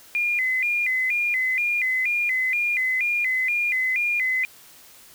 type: tone with vibrato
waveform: sine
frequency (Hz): 2217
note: C#7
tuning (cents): 0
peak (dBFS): -20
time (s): 0.15-4.45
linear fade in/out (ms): 0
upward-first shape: square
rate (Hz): 2.1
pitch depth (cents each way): 150
effects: white hiss -49 dBFS RMS until 5.14 s